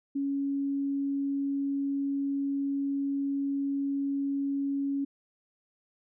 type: tone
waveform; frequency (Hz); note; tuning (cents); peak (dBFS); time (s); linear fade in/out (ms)
sine; 278.3; C#4; +7; -27; 0.15-5.05; 10
effects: none